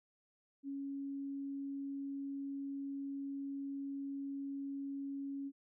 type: tone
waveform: sine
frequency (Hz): 277.2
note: C#4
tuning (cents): 0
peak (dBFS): -39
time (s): 0.63-5.52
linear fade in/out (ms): 50
effects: none